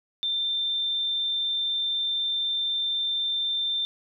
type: tone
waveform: sine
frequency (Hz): 3576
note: A7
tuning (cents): +27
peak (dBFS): -24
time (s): 0.23-3.85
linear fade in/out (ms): 0
effects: none